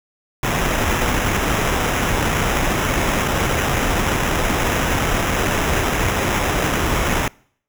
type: noise with sample-and-hold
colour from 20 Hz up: pink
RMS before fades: -19 dBFS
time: 0.43-7.28 s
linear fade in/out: 2 ms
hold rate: 4410 Hz
effects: noise-tail reverb RT60 0.6 s tail -25 dB re dry